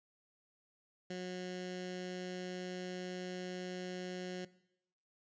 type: tone with notch filter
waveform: 15% pulse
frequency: 182 Hz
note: F#3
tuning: 28 cents flat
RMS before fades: -42 dBFS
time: 1.1-4.45 s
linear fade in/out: 5 ms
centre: 950 Hz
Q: 1.2
effects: noise-tail reverb RT60 0.8 s tail -19 dB re dry + resampled to 16000 Hz